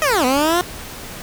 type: linear two-way sweep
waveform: 15% pulse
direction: down then up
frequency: 643 to 244.4 to 361.7 Hz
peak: -8 dBFS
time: 0.02-0.61 s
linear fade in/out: 0 ms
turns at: 0.25 s
effects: pink hiss -33 dBFS RMS until 1.22 s